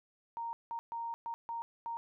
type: tone bursts at uneven times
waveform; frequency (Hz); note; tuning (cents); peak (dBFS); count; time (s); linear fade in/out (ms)
sine; 928; A#5; -8; -36; 6; 0.37-0.53 / 0.71-0.79 / 0.92-1.14 / 1.26-1.34 / 1.49-1.62 / 1.86-1.97; 0
effects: none